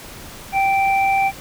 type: tone pair together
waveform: sine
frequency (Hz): 782 / 2343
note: G5 / D7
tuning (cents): -4 / -5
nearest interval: octave + perfect fifth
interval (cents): 1899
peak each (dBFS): -15 / -21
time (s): 0.52-1.32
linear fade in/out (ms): 50
effects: pink hiss -37 dBFS RMS until 1.4 s